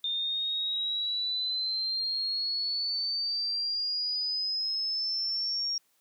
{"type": "exponential sweep", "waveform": "sine", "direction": "up", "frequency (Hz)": [3614, 5588], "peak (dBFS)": -28, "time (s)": [0.04, 5.78], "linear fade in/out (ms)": 2, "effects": ["white hiss -70 dBFS RMS until 6 s", "high-pass 150 Hz 12 dB/octave"]}